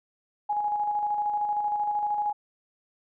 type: tone with tremolo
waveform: sine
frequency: 832 Hz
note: G#5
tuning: 3 cents sharp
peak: -23 dBFS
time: 0.49-2.33 s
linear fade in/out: 10 ms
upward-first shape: square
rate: 13 Hz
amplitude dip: 35%
effects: none